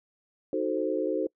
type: chord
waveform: sine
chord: D# diminished seventh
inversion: none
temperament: equal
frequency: 311.1 / 370 / 440 / 523.3 Hz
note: D#4 / F#4 / A4 / C5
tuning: 0 / 0 / 0 / 0 cents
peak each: -31 dBFS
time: 0.53-1.27 s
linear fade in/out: 2 ms
effects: noise-tail reverb RT60 0.1 s tail -25 dB re dry